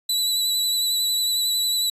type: tone with vibrato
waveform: sawtooth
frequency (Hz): 3951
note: B7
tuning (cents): 0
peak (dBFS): -17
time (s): 0.09-1.9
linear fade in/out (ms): 5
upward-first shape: triangle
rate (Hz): 11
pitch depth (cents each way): 29
effects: resampled to 32000 Hz